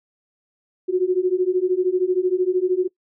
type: beating tone pair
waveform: sine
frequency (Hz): 359.4 / 372.4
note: F4 / F#4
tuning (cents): +50 / +11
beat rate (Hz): 13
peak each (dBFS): -20 / -19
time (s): 0.88-2.88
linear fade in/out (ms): 20
effects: noise-tail reverb RT60 0.1 s tail -20 dB re dry